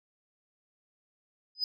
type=tone with exponential growth; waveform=sine; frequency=5010 Hz; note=D#8; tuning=11 cents sharp; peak=-21 dBFS; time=1.55-1.64 s; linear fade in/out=2 ms; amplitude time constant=18 ms; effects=tanh soft clip ceiling -23 dBFS